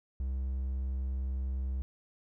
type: tone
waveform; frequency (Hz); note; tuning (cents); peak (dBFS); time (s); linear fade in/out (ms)
triangle; 65.5; C2; +2; -29; 0.2-1.82; 0
effects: none